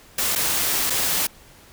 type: noise with dropouts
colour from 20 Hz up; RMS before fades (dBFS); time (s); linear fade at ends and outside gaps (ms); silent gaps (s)
white; -22; 0.18-1.27; 5; 0.353-0.358 / 0.899-0.903
effects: pink hiss -49 dBFS RMS until 1.72 s